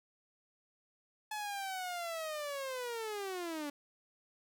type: linear sweep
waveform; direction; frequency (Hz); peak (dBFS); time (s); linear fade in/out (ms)
sawtooth; down; 859 to 283.1; -34; 1.31-3.7; 5
effects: none